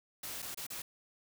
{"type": "noise with dropouts", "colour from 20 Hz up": "white", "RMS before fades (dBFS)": -42, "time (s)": [0.23, 0.82], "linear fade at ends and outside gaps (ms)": 5, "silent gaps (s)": [[0.421, 0.425], [0.546, 0.573], [0.667, 0.702]], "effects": []}